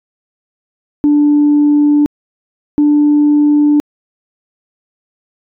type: tone pair in turn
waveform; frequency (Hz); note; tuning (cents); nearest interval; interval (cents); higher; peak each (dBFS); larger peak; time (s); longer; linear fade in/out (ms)
sine; 293.7 / 294.9; D4 / D4; 0 / +7; unison; 7; second; -5; neither; 1.04-2.06 / 2.78-3.8; neither; 0
effects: tanh soft clip ceiling -3 dBFS